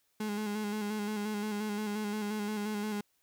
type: tone with vibrato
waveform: 35% pulse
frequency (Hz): 210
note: G#3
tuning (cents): +19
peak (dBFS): -31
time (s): 0.2-3.01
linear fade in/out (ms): 5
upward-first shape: square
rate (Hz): 5.7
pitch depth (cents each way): 34
effects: white hiss -74 dBFS RMS until 3.22 s